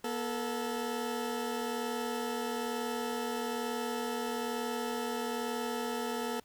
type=tone pair together; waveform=20% pulse; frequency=240 / 438.9 Hz; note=B3 / A4; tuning=-49 / -4 cents; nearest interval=minor seventh; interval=1045 cents; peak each=-31 / -31 dBFS; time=0.04-6.4 s; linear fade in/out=5 ms; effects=pink hiss -65 dBFS RMS until 6.44 s